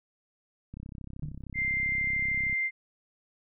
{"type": "click train", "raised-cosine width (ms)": 5, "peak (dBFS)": -29, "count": 60, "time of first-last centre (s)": [0.74, 2.528], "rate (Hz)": 33}
{"type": "tone with exponential decay", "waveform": "sine", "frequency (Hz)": 149.4, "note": "D3", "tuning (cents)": 30, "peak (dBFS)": -28, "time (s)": [1.23, 1.42], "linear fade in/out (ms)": 0, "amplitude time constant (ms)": 40}
{"type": "tone", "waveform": "sine", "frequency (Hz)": 2093, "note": "C7", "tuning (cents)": 0, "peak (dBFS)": -26, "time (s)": [1.54, 2.71], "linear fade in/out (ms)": 50}
{"effects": []}